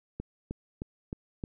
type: click train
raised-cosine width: 3 ms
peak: -22 dBFS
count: 5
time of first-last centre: 0.2-1.438 s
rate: 3.23 Hz
effects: none